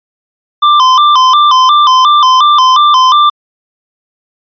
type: tone with vibrato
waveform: square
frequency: 1104 Hz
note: C#6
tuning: 7 cents flat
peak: -4 dBFS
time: 0.62-3.3 s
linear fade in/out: 10 ms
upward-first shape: square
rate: 2.8 Hz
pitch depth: 120 cents each way
effects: resampled to 11025 Hz